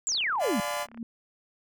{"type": "exponential sweep", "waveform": "sine", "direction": "down", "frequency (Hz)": [7760, 186.7], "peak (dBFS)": -25, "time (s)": [0.07, 0.6], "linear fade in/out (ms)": 0}
{"type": "click train", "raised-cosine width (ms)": 0.5, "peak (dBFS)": -34, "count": 31, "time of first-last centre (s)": [0.09, 0.975], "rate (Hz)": 33.9}
{"type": "chord", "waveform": "sawtooth", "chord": "D diminished seventh", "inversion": "none", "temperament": "just", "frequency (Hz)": [587.3, 704.8, 845.8, 1014.9], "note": ["D5", "F5", "Ab5", "Cb6"], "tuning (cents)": [0, 16, 31, 47], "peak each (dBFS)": [-29, -32, -34, -31], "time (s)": [0.39, 0.87], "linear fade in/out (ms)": 50}
{"type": "tone with exponential growth", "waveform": "sine", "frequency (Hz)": 230.6, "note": "A#3", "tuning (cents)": -19, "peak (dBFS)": -30, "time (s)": [0.83, 1.03], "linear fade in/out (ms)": 2, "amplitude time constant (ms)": 42}
{"effects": []}